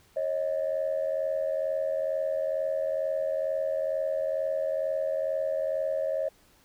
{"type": "tone pair together", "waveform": "sine", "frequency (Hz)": [545, 627.2], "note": ["C#5", "D#5"], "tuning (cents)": [-29, 14], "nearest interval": "major second", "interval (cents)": 243, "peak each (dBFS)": -28, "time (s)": [0.16, 6.29], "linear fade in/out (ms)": 10, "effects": ["tanh soft clip ceiling -20 dBFS", "pink hiss -61 dBFS RMS until 6.64 s"]}